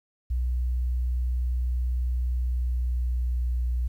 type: tone with pitch glide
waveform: sine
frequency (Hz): 61.74 to 60.85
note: B1 to B1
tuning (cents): 0 to -25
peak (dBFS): -22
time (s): 0.3-3.88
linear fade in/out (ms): 10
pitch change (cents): -25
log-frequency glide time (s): 2.34-3.62
effects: tanh soft clip ceiling -20 dBFS + 10-bit